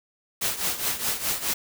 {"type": "noise with tremolo", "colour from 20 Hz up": "white", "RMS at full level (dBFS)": -24, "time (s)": [0.41, 1.54], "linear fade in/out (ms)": 10, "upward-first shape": "triangle", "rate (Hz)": 4.8, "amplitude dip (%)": 80, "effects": []}